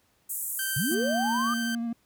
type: band-pass noise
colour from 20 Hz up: white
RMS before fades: -33 dBFS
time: 0.29-0.95 s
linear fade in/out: 10 ms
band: 7600 to 15000 Hz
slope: 48 dB/octave
type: tone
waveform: sawtooth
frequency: 1557 Hz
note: G6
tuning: 12 cents flat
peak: -27 dBFS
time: 0.59-1.75 s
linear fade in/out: 2 ms
type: linear sweep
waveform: sine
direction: up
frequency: 110.7 to 1232 Hz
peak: -26 dBFS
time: 0.76-1.54 s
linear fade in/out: 5 ms
type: tone with vibrato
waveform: triangle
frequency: 233.1 Hz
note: A#3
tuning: in tune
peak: -26 dBFS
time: 0.91-1.93 s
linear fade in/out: 5 ms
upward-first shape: sine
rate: 12 Hz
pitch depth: 18 cents each way
effects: pink hiss -67 dBFS RMS until 2.05 s + high-pass 60 Hz 12 dB/octave